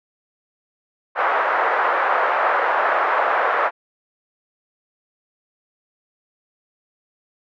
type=band-pass noise; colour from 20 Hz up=white; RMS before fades=-19 dBFS; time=1.15-3.71 s; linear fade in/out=50 ms; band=530 to 1500 Hz; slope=24 dB/octave; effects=none